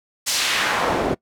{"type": "noise with band-pass filter sweep", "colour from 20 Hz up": "pink", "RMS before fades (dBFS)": -21, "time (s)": [0.26, 1.15], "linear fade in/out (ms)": 20, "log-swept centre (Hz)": [6800, 310], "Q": 0.93, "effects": ["noise-tail reverb RT60 0.1 s tail -22 dB re dry"]}